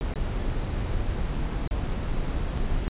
brown noise with dropouts, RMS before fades -27 dBFS, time 0.01-2.88 s, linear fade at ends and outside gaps 0 ms, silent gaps 0.138-0.158 / 1.676-1.71 / 2.575-2.579 s, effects resampled to 8000 Hz

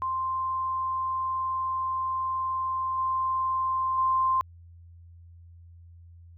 sine tone with level steps, 1046.5 Hz, C6, in tune, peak -26 / -24 / -21 dBFS, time 0.02-4.41 s, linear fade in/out 0 ms, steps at 2.98 / 3.98 s, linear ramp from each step 2 ms, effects added 85 Hz sine -47 dBFS peak until 6.37 s

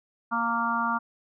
harmonic tone with a mistuned harmonic, 233.1 Hz, A#3, in tune, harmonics 1 / 3 / 4 / 5 / 6, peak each -32 / -36 / -29 / -28 / -30 dBFS, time 0.31-0.99 s, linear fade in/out 20 ms, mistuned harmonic 4, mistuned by -20 cents, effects none

